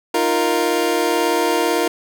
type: chord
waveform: 25% pulse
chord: Eb suspended second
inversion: none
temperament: equal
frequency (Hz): 311.1 / 349.2 / 466.2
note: Eb4 / F4 / Bb4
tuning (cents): 0 / 0 / 0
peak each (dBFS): -19 / -16 / -16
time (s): 0.14-1.88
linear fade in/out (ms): 5
effects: none